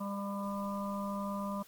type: harmonic tone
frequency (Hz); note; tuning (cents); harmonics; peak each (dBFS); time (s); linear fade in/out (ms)
200; G3; +35; 1 / 3 / 5 / 6; -36 / -42 / -41 / -44; 0-1.63; 10
effects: white hiss -59 dBFS RMS until 1.67 s + Opus 24 kbps